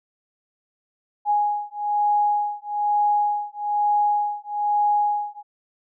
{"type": "beating tone pair", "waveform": "sine", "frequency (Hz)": [829, 830.1], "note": ["G#5", "G#5"], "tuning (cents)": [-3, -1], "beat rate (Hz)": 1.1, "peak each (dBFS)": -22, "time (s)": [1.25, 5.43], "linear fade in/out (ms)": 50, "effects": []}